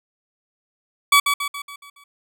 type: tone with echo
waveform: 20% pulse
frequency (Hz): 1140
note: C#6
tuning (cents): +48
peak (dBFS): -6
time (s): 1.12-1.2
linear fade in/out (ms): 5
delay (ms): 140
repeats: 6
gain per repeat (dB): -6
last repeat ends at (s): 2.04
effects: none

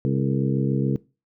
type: harmonic tone with a mistuned harmonic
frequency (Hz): 67.3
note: C2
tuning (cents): +49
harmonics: 2 / 3 / 4 / 5 / 6 / 7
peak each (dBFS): -22 / -26 / -28 / -30 / -32 / -33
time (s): 0.05-0.96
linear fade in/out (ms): 0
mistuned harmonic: 6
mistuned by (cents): +87
effects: noise-tail reverb RT60 0.3 s tail -21 dB re dry

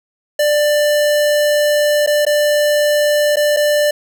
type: tone with dropouts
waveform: square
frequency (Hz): 592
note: D5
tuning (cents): +14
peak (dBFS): -12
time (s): 0.39-3.91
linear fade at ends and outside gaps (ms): 5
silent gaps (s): 2.064-2.073 / 2.252-2.265 / 3.359-3.368 / 3.565-3.569
effects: none

